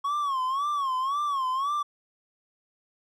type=tone with vibrato; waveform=triangle; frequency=1100 Hz; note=C#6; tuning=14 cents flat; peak=-23 dBFS; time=0.04-1.83 s; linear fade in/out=10 ms; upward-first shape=sine; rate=1.9 Hz; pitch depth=130 cents each way; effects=none